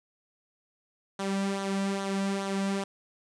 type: tone with flanger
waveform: sawtooth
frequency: 196 Hz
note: G3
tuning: in tune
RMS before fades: -30 dBFS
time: 1.19-2.84 s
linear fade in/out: 5 ms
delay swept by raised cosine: 0.39 to 2.39 ms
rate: 2.4 Hz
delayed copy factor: -0.55
effects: resampled to 22050 Hz + 9-bit